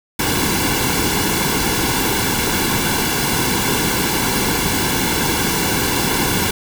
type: noise with comb filter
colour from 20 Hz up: pink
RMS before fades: -18 dBFS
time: 0.19-6.51 s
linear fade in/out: 5 ms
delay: 1.6 ms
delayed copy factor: -0.7
effects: none